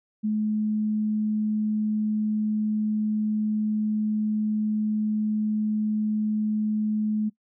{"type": "tone", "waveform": "sine", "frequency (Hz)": 213.7, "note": "G#3", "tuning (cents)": 50, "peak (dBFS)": -22, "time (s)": [0.23, 7.3], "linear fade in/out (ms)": 20, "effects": ["noise-tail reverb RT60 0.1 s tail -22 dB re dry"]}